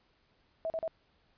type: tone bursts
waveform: sine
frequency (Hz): 649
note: E5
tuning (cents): -27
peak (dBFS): -31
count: 3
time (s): 0.65-0.878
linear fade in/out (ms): 0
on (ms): 50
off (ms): 39
effects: pink hiss -70 dBFS RMS until 1.37 s + resampled to 11025 Hz